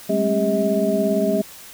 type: tone cluster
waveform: sine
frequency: 196.4 / 213.9 / 267.8 / 400.7 / 638 Hz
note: G3 / A3 / C4 / G4 / D#5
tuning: +4 / -49 / +40 / +38 / +43 cents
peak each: -23 / -24 / -26 / -23 / -21 dBFS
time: 0.09-1.42 s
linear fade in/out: 10 ms
effects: white hiss -41 dBFS RMS until 1.73 s